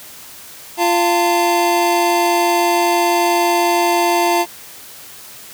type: tone cluster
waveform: square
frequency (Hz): 346.6 / 692 / 897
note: F4 / F5 / A5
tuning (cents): -13 / -16 / +33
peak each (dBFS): -18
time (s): 0.77-4.46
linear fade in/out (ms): 50
effects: white hiss -37 dBFS RMS until 5.53 s + high-pass 60 Hz 12 dB/octave